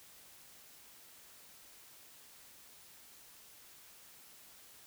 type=silence; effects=white hiss -58 dBFS RMS until 4.86 s